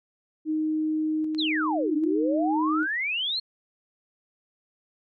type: tone with tremolo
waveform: sine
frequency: 311.1 Hz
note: D#4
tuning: in tune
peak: -23 dBFS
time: 0.45-2.87 s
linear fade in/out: 50 ms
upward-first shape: square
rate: 0.63 Hz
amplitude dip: 25%
type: click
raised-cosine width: 0.2 ms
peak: -27 dBFS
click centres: 1.348 s
type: exponential two-way sweep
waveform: sine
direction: down then up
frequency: 4337 to 280.3 to 4337 Hz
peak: -25 dBFS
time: 1.38-3.4 s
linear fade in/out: 10 ms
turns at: 1.95 s
effects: none